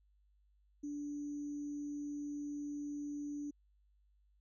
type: tone with sample-and-hold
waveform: sine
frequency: 291.2 Hz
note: D4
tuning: 15 cents flat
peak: -39 dBFS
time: 0.83-3.51 s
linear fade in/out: 10 ms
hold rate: 6300 Hz
effects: added 50 Hz sine -68 dBFS peak until 4.4 s + resampled to 16000 Hz